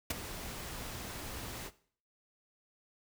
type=noise with ADSR envelope; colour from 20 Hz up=pink; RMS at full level=-29 dBFS; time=0.1-1.71 s; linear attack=7 ms; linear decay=15 ms; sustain=-14 dB; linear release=50 ms; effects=noise-tail reverb RT60 0.5 s tail -17 dB re dry